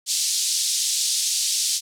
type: band-pass noise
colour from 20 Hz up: pink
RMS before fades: -23 dBFS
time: 0.06-1.81 s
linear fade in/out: 50 ms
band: 4100 to 9400 Hz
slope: 24 dB/octave
effects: none